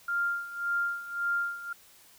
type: tone with tremolo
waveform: sine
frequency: 1396.9 Hz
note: F6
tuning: in tune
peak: -25 dBFS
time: 0.08-1.73 s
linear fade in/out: 5 ms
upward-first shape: sine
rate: 1.8 Hz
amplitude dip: 80%
effects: white hiss -57 dBFS RMS until 2.18 s